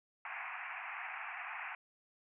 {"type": "band-pass noise", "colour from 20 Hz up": "white", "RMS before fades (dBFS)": -44, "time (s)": [0.25, 1.75], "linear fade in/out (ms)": 2, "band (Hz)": [700, 2600], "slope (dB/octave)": 96, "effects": []}